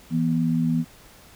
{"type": "tone pair together", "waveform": "sine", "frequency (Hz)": [164.81, 243.2], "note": ["E3", "B3"], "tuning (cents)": [0, -26], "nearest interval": "perfect fifth", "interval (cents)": 674, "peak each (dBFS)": -22, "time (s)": [0.1, 0.85], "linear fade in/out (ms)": 50, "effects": ["pink hiss -50 dBFS RMS until 1.35 s"]}